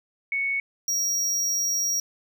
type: tone pair in turn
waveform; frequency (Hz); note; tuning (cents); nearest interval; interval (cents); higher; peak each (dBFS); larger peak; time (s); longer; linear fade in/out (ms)
sine / square; 2217 / 5668; C#7 / F8; 0 / +25; octave + major third; 1625; second; -23; neither; 0.32-0.6 / 0.88-2; second; 2
effects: none